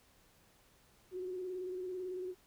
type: tone with vibrato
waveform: sine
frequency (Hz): 367.3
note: F#4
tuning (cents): -13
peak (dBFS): -38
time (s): 1.11-2.35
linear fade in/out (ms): 50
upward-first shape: square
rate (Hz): 18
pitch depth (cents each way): 30
effects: pink hiss -67 dBFS RMS until 2.46 s